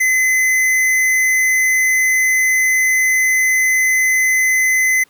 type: tone with hard clipping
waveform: sine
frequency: 2037 Hz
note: C7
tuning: 47 cents flat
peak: -13 dBFS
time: 0-5.04 s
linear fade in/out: 10 ms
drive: 16 dB
effects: pink hiss -54 dBFS RMS until 5.09 s + high-pass 150 Hz 12 dB/octave